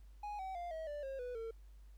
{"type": "tone with pitch steps", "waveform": "triangle", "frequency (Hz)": [830.6, 761.7, 698.4, 640.5, 587.3, 538.6, 493.9, 452.9], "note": ["G#5", "G5", "F5", "E5", "D5", "C#5", "B4", "A#4"], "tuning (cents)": [0, -50, 0, -50, 0, -50, 0, -50], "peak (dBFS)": -39, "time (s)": [0.23, 1.51], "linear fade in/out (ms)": 5, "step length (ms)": 160, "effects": ["added 50 Hz sine -54 dBFS peak until 1.97 s", "pink hiss -75 dBFS RMS until 1.97 s"]}